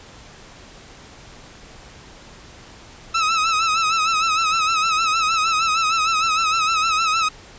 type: tone with vibrato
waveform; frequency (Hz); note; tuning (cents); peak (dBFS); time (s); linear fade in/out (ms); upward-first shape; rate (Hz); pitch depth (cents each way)
sawtooth; 1297; E6; -28; -13; 3.14-7.29; 10; sine; 6.5; 66
effects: pink hiss -43 dBFS RMS until 7.58 s + resampled to 16000 Hz